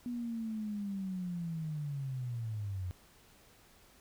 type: linear sweep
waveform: sine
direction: down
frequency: 245.2 to 88 Hz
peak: -35 dBFS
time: 0.06-2.91 s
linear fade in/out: 0 ms
effects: pink hiss -62 dBFS RMS until 4 s